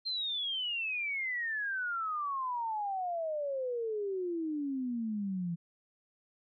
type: exponential sweep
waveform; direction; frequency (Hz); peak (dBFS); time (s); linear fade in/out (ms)
sine; down; 4200 to 166.2; -32; 0.05-5.56; 20
effects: none